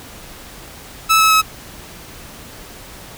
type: tone with pitch steps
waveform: sawtooth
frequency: 1307 / 1296.5 / 1286 Hz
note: E6 / E6 / E6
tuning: -15 / -29 / -43 cents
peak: -6 dBFS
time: 1.09-1.42 s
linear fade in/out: 20 ms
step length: 110 ms
effects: pink hiss -37 dBFS RMS until 3.17 s